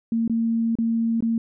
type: tone with dropouts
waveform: sine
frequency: 228.5 Hz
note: A#3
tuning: 34 cents flat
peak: -19 dBFS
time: 0.12-1.38 s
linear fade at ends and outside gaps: 2 ms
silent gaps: 0.278-0.297 / 0.754-0.786 / 1.206-1.224 s
effects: none